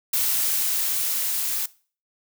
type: noise with level ramp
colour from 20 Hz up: blue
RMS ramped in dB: -22 to -26 dBFS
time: 0.13-1.66 s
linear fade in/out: 5 ms
effects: noise-tail reverb RT60 0.4 s tail -20 dB re dry